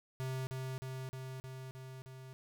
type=tone with echo; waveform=square; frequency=130.81 Hz; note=C3; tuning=in tune; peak=-37 dBFS; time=0.2-0.47 s; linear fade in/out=0 ms; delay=310 ms; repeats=6; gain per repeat=-2 dB; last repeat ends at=2.33 s; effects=none